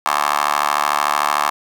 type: tone with high-pass filter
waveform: 15% pulse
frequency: 73.4 Hz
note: D2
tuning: in tune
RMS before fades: -18 dBFS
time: 0.06-1.5 s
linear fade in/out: 0 ms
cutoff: 1000 Hz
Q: 6.2
effects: none